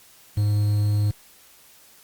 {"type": "tone with quantisation", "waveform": "triangle", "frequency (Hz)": 103.83, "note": "G#2", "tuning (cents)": 0, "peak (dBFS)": -16, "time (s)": [0.37, 1.11], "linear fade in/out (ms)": 5, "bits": 7, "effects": ["white hiss -52 dBFS RMS until 2.03 s", "Opus 48 kbps"]}